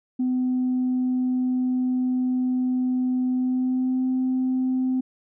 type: tone with pitch glide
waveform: sine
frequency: 253.6 to 257.6 Hz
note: B3 to C4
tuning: +46 to -27 cents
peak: -19 dBFS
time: 0.19-5.01 s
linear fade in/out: 10 ms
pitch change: +27 cents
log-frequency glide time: 3.31-4.06 s
effects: tanh soft clip ceiling -17 dBFS